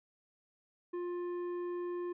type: tone with tanh clipping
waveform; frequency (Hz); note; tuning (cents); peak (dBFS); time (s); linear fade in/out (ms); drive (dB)
sine; 352.3; F4; +15; -37; 0.93-2.13; 10; 9
effects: none